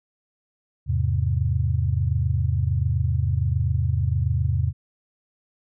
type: chord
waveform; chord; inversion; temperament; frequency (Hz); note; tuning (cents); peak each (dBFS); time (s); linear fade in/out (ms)
sine; E augmented; none; equal; 82.41 / 103.83 / 130.81; E2 / G#2 / B#2; 0 / 0 / 0; -23 / -24 / -24; 0.86-4.73; 50
effects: none